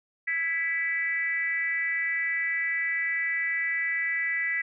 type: tone with frequency modulation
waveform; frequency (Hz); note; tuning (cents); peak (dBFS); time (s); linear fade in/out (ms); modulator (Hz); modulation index
sine; 1975.5; B6; 0; -25; 0.27-4.62; 10; 322; 0.69
effects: none